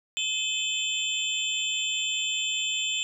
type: tone cluster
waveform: sine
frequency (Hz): 2580 / 3069 / 3475 / 7330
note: E7 / G7 / A7 / A#8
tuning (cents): -38 / -37 / -22 / -30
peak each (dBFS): -31 / -30 / -32 / -34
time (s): 0.17-3.03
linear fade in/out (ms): 0
effects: none